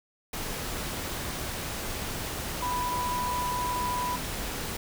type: tone in noise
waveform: sine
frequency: 987.8 Hz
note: B5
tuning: in tune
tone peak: -28 dBFS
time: 2.62-4.16 s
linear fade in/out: 5 ms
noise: pink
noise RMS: -34 dBFS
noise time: 0.33-4.77 s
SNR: +3 dB
effects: none